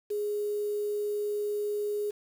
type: tone with quantisation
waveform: sine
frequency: 415.3 Hz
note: G#4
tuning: in tune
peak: -28 dBFS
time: 0.1-2.11 s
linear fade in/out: 10 ms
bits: 8
effects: none